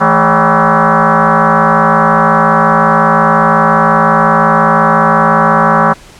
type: tone with frequency modulation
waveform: sine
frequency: 164.81 Hz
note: E3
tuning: in tune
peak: -5 dBFS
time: 0-5.94 s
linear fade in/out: 20 ms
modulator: 192 Hz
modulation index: 7
effects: pink hiss -37 dBFS RMS until 6.19 s + low-pass 9000 Hz 12 dB/octave